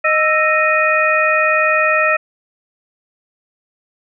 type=harmonic tone with a mistuned harmonic; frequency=620 Hz; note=D#5; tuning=6 cents flat; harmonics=1 / 2 / 3 / 4; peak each=-17 / -17 / -17 / -17 dBFS; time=0.04-2.17 s; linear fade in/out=10 ms; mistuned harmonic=2; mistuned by=+110 cents; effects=none